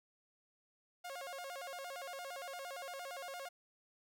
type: tone with vibrato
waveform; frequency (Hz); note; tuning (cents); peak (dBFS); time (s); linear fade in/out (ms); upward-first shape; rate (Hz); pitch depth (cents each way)
sawtooth; 623; D#5; +2; -40; 1.04-3.49; 10; square; 8.7; 230
effects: none